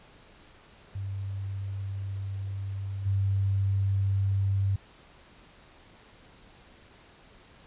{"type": "tone with level steps", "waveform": "sine", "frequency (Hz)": 98, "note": "G2", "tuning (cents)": 0, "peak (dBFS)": [-31, -23], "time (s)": [0.95, 4.76], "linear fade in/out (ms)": 5, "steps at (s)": 3.05, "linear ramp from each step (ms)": 20, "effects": ["pink hiss -55 dBFS RMS until 7.66 s", "resampled to 8000 Hz"]}